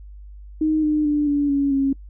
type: tone with pitch steps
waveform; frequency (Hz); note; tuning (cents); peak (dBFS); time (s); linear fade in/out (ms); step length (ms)
sine; 311.1 / 303.1 / 295.3 / 287.8 / 280.4 / 273.2; D#4 / D#4 / D4 / D4 / C#4 / C#4; 0 / -45 / +10 / -35 / +20 / -25; -16; 0.61-1.93; 5; 220
effects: noise-tail reverb RT60 0.1 s tail -24 dB re dry + added 50 Hz sine -37 dBFS peak until 2.09 s